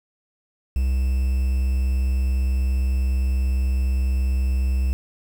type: tone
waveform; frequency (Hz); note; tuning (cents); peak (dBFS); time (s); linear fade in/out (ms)
triangle; 64.7; C2; -19; -16; 0.76-4.93; 0
effects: 7-bit